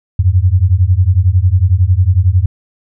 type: beating tone pair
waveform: sine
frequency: 86.4 / 97.4 Hz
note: F2 / G2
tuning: -18 / -11 cents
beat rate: 11 Hz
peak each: -10 dBFS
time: 0.19-2.46 s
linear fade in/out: 5 ms
effects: none